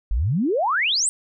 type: exponential sweep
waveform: sine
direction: up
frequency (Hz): 44.4 to 8870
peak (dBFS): -18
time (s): 0.11-1.09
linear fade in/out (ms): 0
effects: none